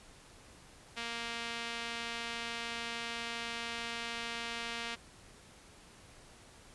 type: tone with band-pass filter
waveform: sawtooth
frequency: 233.1 Hz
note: A#3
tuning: in tune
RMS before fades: -40 dBFS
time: 0.96-4.96 s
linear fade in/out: 20 ms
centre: 2900 Hz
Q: 1.1
effects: pink hiss -57 dBFS RMS until 6.74 s + resampled to 24000 Hz